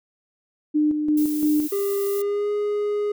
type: tone with tremolo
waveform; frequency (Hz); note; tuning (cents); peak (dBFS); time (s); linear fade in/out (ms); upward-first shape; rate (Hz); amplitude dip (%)
sine; 301.7; D4; +47; -16; 0.74-1.68; 20; square; 2.9; 45
type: noise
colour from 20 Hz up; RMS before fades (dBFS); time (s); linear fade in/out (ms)
violet; -34; 1.17-2.22; 5
type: tone with pitch glide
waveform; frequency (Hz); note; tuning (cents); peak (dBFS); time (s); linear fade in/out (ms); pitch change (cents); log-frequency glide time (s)
triangle; 400 to 414.6; G4 to G#4; +35 to -3; -19; 1.72-3.12; 5; +62; 2.08-2.51
effects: none